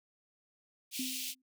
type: high-pass noise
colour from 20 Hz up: pink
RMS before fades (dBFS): -39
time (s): 0.91-1.35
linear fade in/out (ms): 50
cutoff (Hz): 2500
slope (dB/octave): 48
type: tone with exponential decay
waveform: sine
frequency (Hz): 258.6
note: C4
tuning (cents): -20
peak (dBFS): -34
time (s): 0.99-1.42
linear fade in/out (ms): 5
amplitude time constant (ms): 93
effects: none